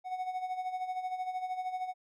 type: tone with tremolo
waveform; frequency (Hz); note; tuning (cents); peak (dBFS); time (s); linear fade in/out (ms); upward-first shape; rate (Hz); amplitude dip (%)
triangle; 740; F#5; 0; -29; 0.04-1.94; 50; sine; 13; 65
effects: none